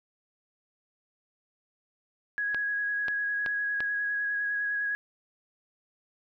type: tone with vibrato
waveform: sine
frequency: 1661.2 Hz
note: G#6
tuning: in tune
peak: -27 dBFS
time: 2.38-4.95 s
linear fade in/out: 0 ms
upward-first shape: square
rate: 9.9 Hz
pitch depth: 12 cents each way
type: clicks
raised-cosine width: 0.3 ms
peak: -19 dBFS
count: 4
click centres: 2.546 / 3.083 / 3.462 / 3.805 s
effects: none